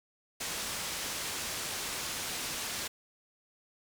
white low-pass noise, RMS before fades -37 dBFS, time 0.4-2.88 s, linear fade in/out 10 ms, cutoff 8200 Hz, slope 12 dB/octave, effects none

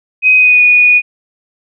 sine tone with pitch glide, 2516 to 2464 Hz, D#7 to D#7, +19 to -17 cents, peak -4 dBFS, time 0.22-1.02 s, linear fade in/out 50 ms, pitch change -36 cents, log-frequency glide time 0.36-0.62 s, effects none

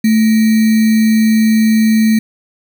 sine tone with sample-and-hold, 220 Hz, A3, in tune, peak -7 dBFS, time 0.04-2.19 s, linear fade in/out 5 ms, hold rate 2100 Hz, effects none

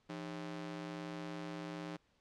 sawtooth ring-modulated tone, 237.4 Hz, A#3, 32 cents sharp, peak -35 dBFS, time 0.09-1.97 s, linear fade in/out 10 ms, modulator 68.1 Hz, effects pink hiss -74 dBFS RMS until 2.2 s + low-pass 5000 Hz 12 dB/octave

